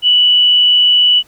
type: tone with amplitude modulation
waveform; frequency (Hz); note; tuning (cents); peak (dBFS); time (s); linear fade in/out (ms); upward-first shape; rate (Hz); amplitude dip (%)
sine; 2958; F#7; -1; -5; 0.02-1.23; 50; sine; 160; 30
effects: pink hiss -49 dBFS RMS until 1.27 s